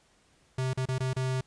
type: tone with dropouts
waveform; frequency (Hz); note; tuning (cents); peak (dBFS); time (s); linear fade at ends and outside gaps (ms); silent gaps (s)
square; 129.9; C3; -12; -28; 0.58-1.41; 5; 0.734-0.773 / 0.856-0.886 / 0.983-1.003 / 1.133-1.164
effects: pink hiss -65 dBFS RMS until 1.46 s + resampled to 22050 Hz